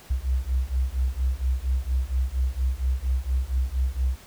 sine beating tone pair, 62.3 / 66.6 Hz, B1 / C2, +16 / +31 cents, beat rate 4.3 Hz, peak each -25 / -25 dBFS, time 0.1-4.16 s, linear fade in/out 10 ms, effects pink hiss -49 dBFS RMS until 4.26 s

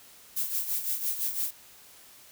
violet noise with tremolo, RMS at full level -28 dBFS, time 0.36-1.51 s, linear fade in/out 10 ms, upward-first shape sine, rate 5.9 Hz, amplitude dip 65%, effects white hiss -53 dBFS RMS until 2.31 s

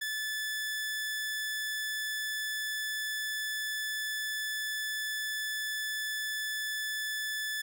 sawtooth tone, 1737 Hz, A6, 23 cents flat, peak -29 dBFS, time 0.01-7.62 s, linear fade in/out 10 ms, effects none

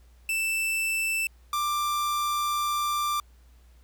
45% pulse tone pair in turn, 2654 / 1182.2 Hz, E7 / D6, +11 / +11 cents, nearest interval octave + major second, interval 1400 cents, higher first, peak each -25 dBFS, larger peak neither, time 0.29-1.27 / 1.53-3.2 s, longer second, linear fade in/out 2 ms, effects added 60 Hz sine -52 dBFS peak until 3.83 s + pink hiss -65 dBFS RMS until 3.83 s

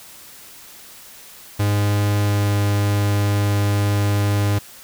45% pulse tone with pitch glide, 102.7 to 102.11 Hz, G#2 to G#2, -19 to -29 cents, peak -16 dBFS, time 1.59-4.59 s, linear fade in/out 10 ms, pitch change -10 cents, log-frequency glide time 2.19-2.55 s, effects white hiss -42 dBFS RMS until 4.83 s

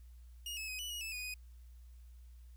sawtooth tone with pitch steps, 2863 / 2592 / 2517 / 2963 / 2894 / 2621 / 2476 / 2492 Hz, F7 / E7 / D#7 / F#7 / F#7 / E7 / D#7 / D#7, +42 / -30 / +19 / +2 / -39 / -11 / -9 / +2 cents, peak -37 dBFS, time 0.46-1.34 s, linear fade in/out 2 ms, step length 110 ms, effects added 60 Hz sine -52 dBFS peak until 2.56 s + white hiss -74 dBFS RMS until 2.56 s

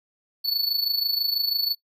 square tone with amplitude modulation, 4446 Hz, C#8, 4 cents sharp, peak -19 dBFS, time 0.44-1.75 s, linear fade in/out 20 ms, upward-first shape sine, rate 26.1 Hz, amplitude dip 70%, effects noise-tail reverb RT60 0.1 s tail -21 dB re dry

